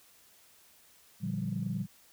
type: chord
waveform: sine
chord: G minor seventh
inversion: first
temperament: equal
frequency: 116.54 / 146.83 / 174.61 / 196 Hz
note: Bb2 / D3 / F3 / G3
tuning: 0 / 0 / 0 / 0 cents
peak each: -37 / -38 / -36 / -35 dBFS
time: 1.2-1.87 s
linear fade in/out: 50 ms
effects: tanh soft clip ceiling -22 dBFS + white hiss -61 dBFS RMS until 2.12 s